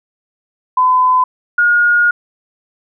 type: tone pair in turn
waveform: sine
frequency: 1013 / 1432.6 Hz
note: B5 / F6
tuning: +44 / +44 cents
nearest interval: tritone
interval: 600 cents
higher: second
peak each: -8 dBFS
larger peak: neither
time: 0.77-1.24 / 1.58-2.11 s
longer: second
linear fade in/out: 5 ms
effects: none